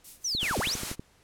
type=noise with tremolo; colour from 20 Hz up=violet; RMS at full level=-40 dBFS; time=0.04-0.68 s; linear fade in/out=5 ms; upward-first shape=sine; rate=4.8 Hz; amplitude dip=85%
type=linear two-way sweep; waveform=sine; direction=down then up; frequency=6260 to 32.3 to 6260 Hz; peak=-27 dBFS; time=0.24-0.75 s; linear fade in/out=10 ms; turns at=0.59 s
type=click train; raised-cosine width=3 ms; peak=-23 dBFS; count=9; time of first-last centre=0.35-0.995 s; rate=12.4 Hz
type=noise; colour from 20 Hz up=white; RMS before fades=-34 dBFS; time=0.39-0.96 s; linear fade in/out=50 ms
effects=pink hiss -62 dBFS RMS until 1.23 s + low-pass 11000 Hz 12 dB/octave